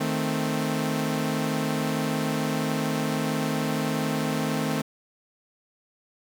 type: chord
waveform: sawtooth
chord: A diminished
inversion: second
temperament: equal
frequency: 155.56 / 220 / 261.6 Hz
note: Eb3 / A3 / C4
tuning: 0 / 0 / 0 cents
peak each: -25 dBFS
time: 0-4.82 s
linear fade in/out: 10 ms
effects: none